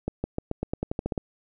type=accelerating click train; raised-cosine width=2 ms; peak=-14 dBFS; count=12; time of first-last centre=0.08-1.178 s; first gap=160 ms; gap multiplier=0.9; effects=none